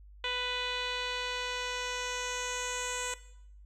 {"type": "tone with low-pass filter sweep", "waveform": "10% pulse", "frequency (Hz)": 496, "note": "B4", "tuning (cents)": 7, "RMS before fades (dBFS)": -35, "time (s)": [0.24, 3.14], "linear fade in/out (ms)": 2, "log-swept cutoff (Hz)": [3500, 7700], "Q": 3.3, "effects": ["noise-tail reverb RT60 0.7 s tail -17 dB re dry", "added 50 Hz sine -50 dBFS peak until 3.65 s"]}